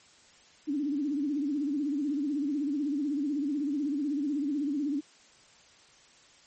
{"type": "tone with vibrato", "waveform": "sine", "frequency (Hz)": 287.9, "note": "D4", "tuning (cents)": -34, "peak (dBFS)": -27, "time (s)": [0.67, 5.01], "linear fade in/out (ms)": 20, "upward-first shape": "sine", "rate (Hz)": 16, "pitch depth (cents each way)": 120, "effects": ["white hiss -58 dBFS RMS until 6.46 s", "MP3 32 kbps"]}